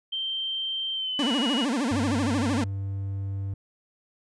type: tone with pitch glide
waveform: sine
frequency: 3136 to 2909 Hz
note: G7 to F#7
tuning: 0 to -30 cents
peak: -27 dBFS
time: 0.12-1.65 s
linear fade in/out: 10 ms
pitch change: -130 cents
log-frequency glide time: 0.94-1.36 s
type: tone with vibrato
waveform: 40% pulse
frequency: 258 Hz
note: C4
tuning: 24 cents flat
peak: -23 dBFS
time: 1.19-2.64 s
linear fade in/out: 2 ms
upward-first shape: sine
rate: 13 Hz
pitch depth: 250 cents each way
type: tone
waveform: triangle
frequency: 98 Hz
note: G2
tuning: in tune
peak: -26 dBFS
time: 1.91-3.54 s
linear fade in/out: 5 ms
effects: resampled to 22050 Hz